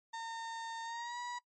35% pulse tone with pitch glide, 912 to 971.8 Hz, A#5 to B5, -38 to -28 cents, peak -38 dBFS, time 0.13-1.39 s, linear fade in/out 10 ms, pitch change +110 cents, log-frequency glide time 0.83-1.19 s, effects noise-tail reverb RT60 0.1 s tail -21 dB re dry + MP3 32 kbps

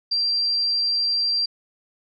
sine tone, 4722 Hz, D8, 9 cents sharp, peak -19 dBFS, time 0.11-1.46 s, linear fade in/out 10 ms, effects none

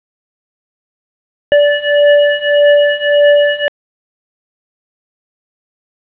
square beating tone pair, 581 / 582.7 Hz, D5 / D5, -19 / -14 cents, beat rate 1.7 Hz, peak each -12 / -10 dBFS, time 1.52-3.68 s, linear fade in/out 0 ms, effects resampled to 8000 Hz + 7-bit

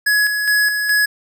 square tone with tremolo, 1684 Hz, G#6, 24 cents sharp, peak -13 dBFS, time 0.06-1.06 s, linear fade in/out 10 ms, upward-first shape square, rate 2.4 Hz, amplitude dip 45%, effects none

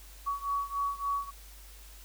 sine beating tone pair, 1126 / 1129.5 Hz, C#6 / C#6, +27 / +32 cents, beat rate 3.5 Hz, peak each -32 / -34 dBFS, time 0.26-1.31 s, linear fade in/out 20 ms, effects added 50 Hz sine -49 dBFS peak until 2.04 s + white hiss -54 dBFS RMS until 2.04 s

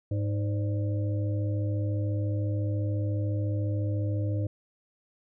harmonic tone with a mistuned harmonic, 103.1 Hz, G#2, 12 cents flat, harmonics 1 / 3 / 5 / 6, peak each -26 / -36 / -40 / -42 dBFS, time 0.11-4.47 s, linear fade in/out 5 ms, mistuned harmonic 6, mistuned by -83 cents, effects none

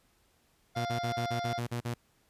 harmonic tone, 698.5 Hz, F5, in tune, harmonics 1 / 2 / 3 / 5 / 6 / 7 / 8, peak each -33 / -43 / -46 / -46 / -54 / -53 / -51 dBFS, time 0.75-1.6 s, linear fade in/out 20 ms
sawtooth tone bursts, 119.8 Hz, A#2, 48 cents sharp, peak -28 dBFS, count 9, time 0.76-1.943 s, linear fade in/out 10 ms, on 95 ms, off 41 ms
effects pink hiss -69 dBFS RMS until 2.29 s + resampled to 32000 Hz

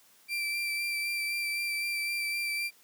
35% pulse tone with vibrato, 2349 Hz, D7, in tune, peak -28 dBFS, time 0.28-2.71 s, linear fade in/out 50 ms, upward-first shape sine, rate 3.9 Hz, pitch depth 17 cents each way, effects white hiss -61 dBFS RMS until 2.83 s + high-pass 150 Hz 12 dB/octave

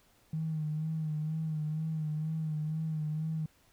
triangle tone with vibrato, 156 Hz, D#3, 5 cents sharp, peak -27 dBFS, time 0.33-3.46 s, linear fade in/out 5 ms, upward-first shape sine, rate 2.1 Hz, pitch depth 42 cents each way, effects tanh soft clip ceiling -29 dBFS + pink hiss -66 dBFS RMS until 3.72 s

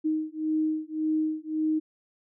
sine beating tone pair, 311.1 / 312.9 Hz, D#4 / D#4, 0 / +10 cents, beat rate 1.8 Hz, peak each -28 dBFS, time 0.04-1.8 s, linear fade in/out 20 ms, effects none

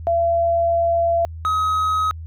sine / triangle tone pair in turn, 677 / 1268.8 Hz, E5 / D#6, +46 / +33 cents, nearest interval major seventh, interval 1087 cents, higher second, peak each -15 dBFS, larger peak neither, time 0.07-1.25 / 1.45-2.11 s, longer first, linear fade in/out 0 ms, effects added 81 Hz sine -30 dBFS peak until 2.26 s

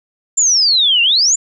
sine exponential two-way sweep, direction down then up, 7350 to 2712 to 7350 Hz, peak -9 dBFS, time 0.37-1.36 s, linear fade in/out 10 ms, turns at 1.02 s, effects none

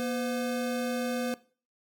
square tone pair together, 239.3 / 509 Hz, A#3 / C5, +46 / -48 cents, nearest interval octave + minor second, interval 1306 cents, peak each -32 / -34 dBFS, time 0-1.34 s, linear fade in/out 0 ms, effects noise-tail reverb RT60 0.4 s tail -19 dB re dry

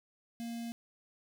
square tone with notch filter, 233.1 Hz, A#3, in tune, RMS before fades -40 dBFS, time 0.4-0.72 s, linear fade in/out 0 ms, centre 1200 Hz, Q 0.73, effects none

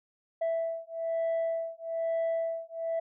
sine beating tone pair, 659.3 / 660.4 Hz, E5 / E5, 0 / +3 cents, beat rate 1.1 Hz, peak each -30 dBFS, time 0.41-3 s, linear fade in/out 10 ms, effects tanh soft clip ceiling -25 dBFS

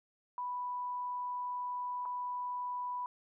sine tone with dropouts, 987.8 Hz, B5, in tune, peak -35 dBFS, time 0.38-3.06 s, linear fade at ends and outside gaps 1 ms, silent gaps 2.054-2.058 s, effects none

